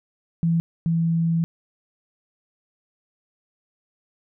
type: tone pair in turn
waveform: sine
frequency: 166.7 / 165.76 Hz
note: E3 / E3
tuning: +20 / +10 cents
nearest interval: unison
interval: 10 cents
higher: first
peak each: -17 / -18 dBFS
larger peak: first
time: 0.43-0.6 / 0.86-1.44 s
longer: second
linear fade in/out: 0 ms
effects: none